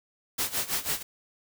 white noise with tremolo, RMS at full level -27 dBFS, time 0.38-1.03 s, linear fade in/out 10 ms, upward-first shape sine, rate 6.1 Hz, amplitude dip 85%, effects none

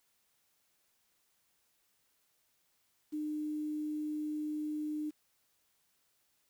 sine tone with quantisation, 302.9 Hz, D#4, 46 cents flat, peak -34 dBFS, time 3.12-5.11 s, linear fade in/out 20 ms, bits 10, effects white hiss -75 dBFS RMS until 6.49 s

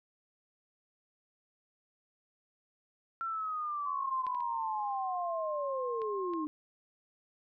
sine linear sweep, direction down, 1360 to 296.2 Hz, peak -33 dBFS, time 3.21-6.47 s, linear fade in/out 0 ms
sine tone with pitch glide, 1046.5 to 1066 Hz, C6 to C6, 0 to +32 cents, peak -37 dBFS, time 3.85-6.46 s, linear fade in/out 20 ms, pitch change +32 cents, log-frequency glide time 3.96-6.21 s
clicks, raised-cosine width 0.3 ms, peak -31 / -38 / -39 / -34 / -36 dBFS, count 5, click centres 4.267 / 4.348 / 4.405 / 6.018 / 6.336 s
effects none

